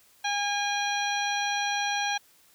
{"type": "harmonic tone with a mistuned harmonic", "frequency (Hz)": 814, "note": "G#5", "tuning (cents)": -35, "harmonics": [1, 2, 3, 4, 5, 7], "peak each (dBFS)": [-29, -32, -34, -35, -36, -37], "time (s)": [0.24, 2.18], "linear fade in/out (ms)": 10, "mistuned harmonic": 7, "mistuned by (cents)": 21, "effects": ["white hiss -60 dBFS RMS until 2.54 s"]}